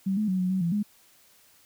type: tone with pitch steps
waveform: sine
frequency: 192.5 / 213.4 / 186.5 / 182.9 / 188.5 / 169.8 / 207.4 Hz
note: G3 / G#3 / F#3 / F#3 / F#3 / F3 / G#3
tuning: -31 / +47 / +14 / -20 / +32 / -48 / -2 cents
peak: -23 dBFS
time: 0.06-0.83 s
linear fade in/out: 10 ms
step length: 110 ms
effects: white hiss -59 dBFS RMS until 1.65 s